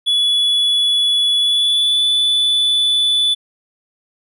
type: tone with pitch glide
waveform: triangle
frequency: 3410 to 3476 Hz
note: G#7 to A7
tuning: +45 to -22 cents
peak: -11 dBFS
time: 0.06-3.35 s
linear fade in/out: 20 ms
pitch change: +33 cents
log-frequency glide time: 1.38-2.04 s
effects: none